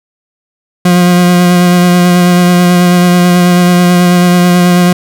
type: tone with vibrato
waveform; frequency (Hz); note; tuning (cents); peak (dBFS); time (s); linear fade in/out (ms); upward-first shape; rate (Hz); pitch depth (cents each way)
40% pulse; 177.5; F3; +28; -3; 0.85-4.93; 5; sine; 9.2; 17
effects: none